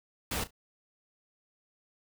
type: noise with echo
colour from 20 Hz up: pink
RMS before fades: -33 dBFS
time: 0.31-0.44 s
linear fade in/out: 5 ms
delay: 34 ms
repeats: 2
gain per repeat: -15 dB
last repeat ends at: 0.508 s
effects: none